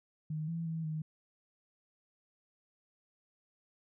sine tone with pitch steps, 154.9 / 166.2 / 162.2 / 156 Hz, D#3 / E3 / E3 / D#3, -7 / +15 / -28 / +5 cents, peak -34 dBFS, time 0.3-1.02 s, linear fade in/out 5 ms, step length 180 ms, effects none

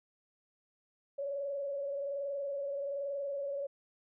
sine tone with frequency modulation, 561 Hz, C#5, 21 cents sharp, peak -34 dBFS, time 1.18-3.67 s, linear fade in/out 10 ms, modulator 21.2 Hz, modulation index 0.63, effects none

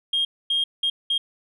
sine tone bursts at uneven times, 3232 Hz, G#7, 48 cents flat, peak -18 dBFS, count 4, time 0.13-0.25 / 0.5-0.64 / 0.83-0.9 / 1.1-1.18 s, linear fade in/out 5 ms, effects tanh soft clip ceiling -16 dBFS

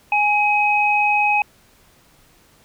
sine tone pair together, 830 / 2535 Hz, G#5 / D#7, -1 / +32 cents, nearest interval octave + perfect fifth, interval 1933 cents, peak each -17 / -17 dBFS, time 0.12-1.42 s, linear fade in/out 2 ms, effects pink hiss -54 dBFS RMS until 2.64 s

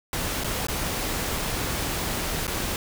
pink noise with dropouts, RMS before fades -28 dBFS, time 0.13-2.76 s, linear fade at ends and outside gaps 1 ms, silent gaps 0.437-0.444 / 0.669-0.684 / 2.469-2.478 s, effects none

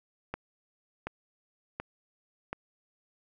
click train, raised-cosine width 0.5 ms, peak -19 dBFS, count 4, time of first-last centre 0.34-2.53 s, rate 1.37 Hz, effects none

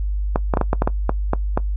clicks, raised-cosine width 1 ms, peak -3 dBFS, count 10, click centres 0.359 / 0.538 / 0.572 / 0.613 / 0.731 / 0.821 / 0.875 / 1.094 / 1.334 / 1.575 s, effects noise-tail reverb RT60 0.1 s tail -19 dB re dry + added 50 Hz sine -19 dBFS peak until 1.76 s

